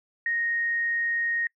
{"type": "tone", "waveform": "sine", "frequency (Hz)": 1864.7, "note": "A#6", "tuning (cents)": 0, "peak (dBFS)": -24, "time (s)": [0.26, 1.47], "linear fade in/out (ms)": 2, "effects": ["noise-tail reverb RT60 0.1 s tail -25 dB re dry"]}